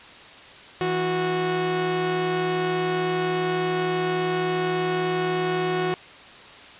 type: tone pair together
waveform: sawtooth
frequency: 163.5 / 367 Hz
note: E3 / F#4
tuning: -14 / -14 cents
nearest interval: octave + major second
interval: 1400 cents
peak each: -25 / -19 dBFS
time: 0.81-5.94 s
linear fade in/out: 0 ms
effects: white hiss -44 dBFS RMS until 6.79 s + resampled to 8000 Hz